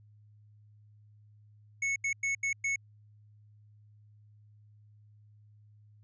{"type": "tone bursts at uneven times", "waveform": "square", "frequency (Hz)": 2204, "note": "C#7", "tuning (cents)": -11, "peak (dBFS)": -29, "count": 5, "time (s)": [[1.82, 1.96], [2.04, 2.13], [2.23, 2.35], [2.43, 2.53], [2.64, 2.76]], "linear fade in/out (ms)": 5, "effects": ["added 105 Hz sine -56 dBFS peak until 6.03 s", "resampled to 16000 Hz"]}